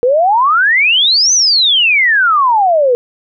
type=exponential two-way sweep; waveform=sine; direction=up then down; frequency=471 to 6272 to 471 Hz; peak=-7 dBFS; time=0.03-2.95 s; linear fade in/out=0 ms; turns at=1.33 s; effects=none